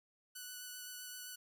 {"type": "tone with vibrato", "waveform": "5% pulse", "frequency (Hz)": 1484, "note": "F#6", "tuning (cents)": 5, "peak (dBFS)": -35, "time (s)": [0.35, 1.36], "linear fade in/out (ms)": 10, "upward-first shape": "sine", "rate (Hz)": 7.7, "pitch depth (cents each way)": 12, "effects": []}